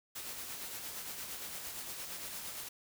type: noise with tremolo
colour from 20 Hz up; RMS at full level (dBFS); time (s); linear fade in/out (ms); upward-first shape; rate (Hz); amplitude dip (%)
white; -42; 0.15-2.69; 10; sine; 8.7; 35
effects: none